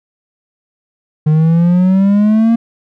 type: exponential sweep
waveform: triangle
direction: up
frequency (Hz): 151.6 to 233.1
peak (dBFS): -5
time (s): 1.26-2.56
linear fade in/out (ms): 10
effects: none